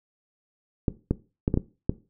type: clicks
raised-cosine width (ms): 3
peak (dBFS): -9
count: 6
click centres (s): 0.882 / 1.11 / 1.479 / 1.541 / 1.574 / 1.895
effects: noise-tail reverb RT60 0.3 s tail -17 dB re dry